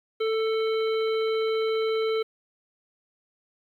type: harmonic tone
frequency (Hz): 442.6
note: A4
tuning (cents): +10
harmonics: 1 / 3 / 5 / 7 / 9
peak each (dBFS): -23 / -35 / -38 / -40 / -41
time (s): 0.2-2.23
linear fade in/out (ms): 10
effects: 10-bit